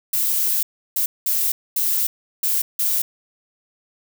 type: noise bursts at uneven times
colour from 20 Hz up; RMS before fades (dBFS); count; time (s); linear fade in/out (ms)
violet; -20; 6; 0.13-0.63 / 0.96-1.06 / 1.26-1.52 / 1.76-2.07 / 2.43-2.62 / 2.79-3.02; 5
effects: none